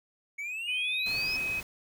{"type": "exponential sweep", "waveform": "triangle", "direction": "up", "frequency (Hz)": [2217, 5310], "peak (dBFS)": -32, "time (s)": [0.38, 1.37], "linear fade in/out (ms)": 10}
{"type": "tone with pitch glide", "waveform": "sine", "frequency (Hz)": [2490, 2532], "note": ["D#7", "D#7"], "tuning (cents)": [1, 30], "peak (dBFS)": -29, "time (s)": [0.67, 1.61], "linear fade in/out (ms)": 20, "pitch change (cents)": 29, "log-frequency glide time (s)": [0.79, 1.17]}
{"type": "noise", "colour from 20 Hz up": "pink", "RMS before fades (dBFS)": -43, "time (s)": [1.06, 1.63], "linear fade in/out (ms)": 2}
{"effects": []}